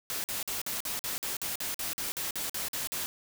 white noise bursts, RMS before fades -34 dBFS, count 16, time 0.1-3.06 s, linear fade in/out 0 ms, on 140 ms, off 48 ms, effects none

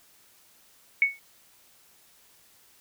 sine tone with exponential decay, 2217 Hz, C#7, in tune, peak -14 dBFS, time 1.02-1.19 s, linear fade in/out 1 ms, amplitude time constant 36 ms, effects white hiss -59 dBFS RMS until 2.8 s

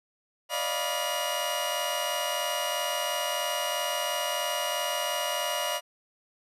sawtooth tone cluster, 575 / 618 / 700 / 980 / 2875 Hz, D5 / D#5 / F5 / B5 / F7, -37 / -12 / +4 / -14 / +50 cents, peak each -31 dBFS, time 0.49-5.81 s, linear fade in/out 50 ms, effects resampled to 32000 Hz

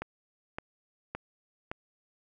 click train, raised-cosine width 0.5 ms, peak -20 dBFS, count 4, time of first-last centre 0.02-1.715 s, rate 1.77 Hz, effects none

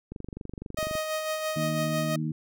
click train, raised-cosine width 3 ms, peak -24 dBFS, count 21, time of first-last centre 0.12-0.953 s, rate 24 Hz
sawtooth tone with tremolo, 625 Hz, D#5, 8 cents sharp, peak -23 dBFS, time 0.77-2.16 s, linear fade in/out 5 ms, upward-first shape sine, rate 6 Hz, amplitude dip 40%
harmonic tone, 77.78 Hz, D#2, in tune, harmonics 2 / 3 / 4, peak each -29 / -33 / -35 dBFS, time 1.56-2.32 s, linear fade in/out 5 ms
effects none

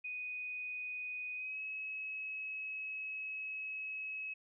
sine tone with pitch glide, 2489 to 2568 Hz, D#7 to E7, 0 to -46 cents, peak -39 dBFS, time 0.04-4.34 s, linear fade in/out 10 ms, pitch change +54 cents, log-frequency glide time 1.35-1.6 s, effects none

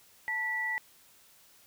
sine tone pair together, 880 / 1955.7 Hz, A5 / B6, 0 / -17 cents, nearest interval octave + major second, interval 1383 cents, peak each -39 / -30 dBFS, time 0.28-0.78 s, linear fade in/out 0 ms, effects white hiss -60 dBFS RMS until 1.66 s

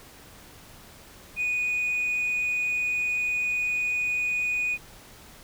sine tone, 2473 Hz, D#7, 11 cents flat, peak -22 dBFS, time 1.36-4.78 s, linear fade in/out 50 ms, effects tanh soft clip ceiling -22 dBFS + pink hiss -49 dBFS RMS until 5.43 s

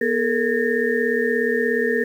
sine tone cluster, 241.8 / 427.7 / 464.6 / 1675 / 1818 Hz, B3 / A4 / A#4 / G#6 / A#6, -36 / -49 / -6 / +14 / -44 cents, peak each -25 / -23 / -22 / -31 / -24 dBFS, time 0.01-2.04 s, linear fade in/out 5 ms, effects 8-bit

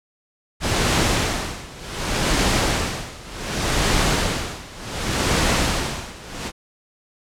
pink noise with tremolo, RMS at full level -18 dBFS, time 0.6-6.52 s, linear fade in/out 50 ms, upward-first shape sine, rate 0.67 Hz, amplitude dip 90%, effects low-pass 8000 Hz 12 dB/octave

